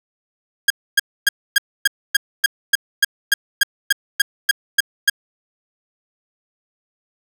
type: tone bursts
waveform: sawtooth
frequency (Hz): 1627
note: G#6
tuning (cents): -36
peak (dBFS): -6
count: 16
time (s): 0.68-5.098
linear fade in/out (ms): 5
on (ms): 23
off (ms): 270
effects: none